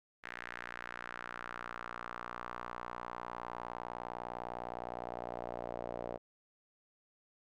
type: tone with band-pass filter sweep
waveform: sawtooth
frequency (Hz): 59.8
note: A#1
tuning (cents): +45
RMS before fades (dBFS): -44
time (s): 0.23-6.18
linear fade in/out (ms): 20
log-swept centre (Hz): 1800 to 590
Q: 2.8
effects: none